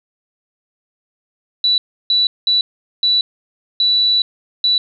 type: tone bursts at uneven times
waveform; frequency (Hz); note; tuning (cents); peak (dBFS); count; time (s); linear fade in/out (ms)
sine; 3951; B7; 0; -11; 6; 1.64-1.78 / 2.1-2.27 / 2.47-2.61 / 3.03-3.21 / 3.8-4.22 / 4.64-4.78; 2
effects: none